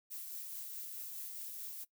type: noise with tremolo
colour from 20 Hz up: violet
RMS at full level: -44 dBFS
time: 0.1-1.85 s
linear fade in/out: 20 ms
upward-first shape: sine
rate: 4.7 Hz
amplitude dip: 25%
effects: noise-tail reverb RT60 0.1 s tail -19 dB re dry